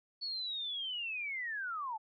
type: linear sweep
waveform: sine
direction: down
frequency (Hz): 4454 to 830.6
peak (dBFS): -36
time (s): 0.21-1.98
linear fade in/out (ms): 20
effects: none